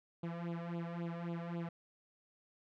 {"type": "tone with flanger", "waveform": "sawtooth", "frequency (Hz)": 170, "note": "F3", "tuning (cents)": -46, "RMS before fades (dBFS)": -41, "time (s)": [0.23, 1.69], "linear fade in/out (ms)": 5, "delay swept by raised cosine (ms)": [0.26, 1.76], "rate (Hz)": 3.7, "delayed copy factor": 1, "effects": ["low-pass 2000 Hz 12 dB/octave"]}